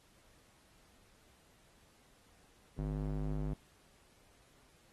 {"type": "tone with band-pass filter", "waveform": "square", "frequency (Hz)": 50.6, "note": "G#1", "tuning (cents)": -44, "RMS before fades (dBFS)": -37, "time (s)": [2.78, 3.54], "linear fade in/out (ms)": 5, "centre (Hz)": 180, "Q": 0.93, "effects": ["pink hiss -67 dBFS RMS until 4.92 s", "AAC 32 kbps"]}